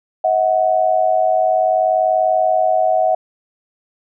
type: tone pair together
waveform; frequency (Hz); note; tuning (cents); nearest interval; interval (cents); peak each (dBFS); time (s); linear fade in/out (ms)
sine; 639.4 / 740; D#5 / F#5; +47 / 0; minor third; 253; -15; 0.24-3.15; 5
effects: none